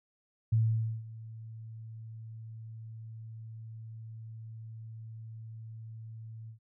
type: tone with ADSR envelope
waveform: sine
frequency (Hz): 111.8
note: A2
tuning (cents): +28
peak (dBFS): -22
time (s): 0.52-6.59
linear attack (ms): 9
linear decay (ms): 500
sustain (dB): -20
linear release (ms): 100
effects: none